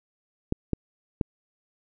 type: clicks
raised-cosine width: 3 ms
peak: -11 dBFS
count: 3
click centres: 0.524 / 0.733 / 1.212 s
effects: none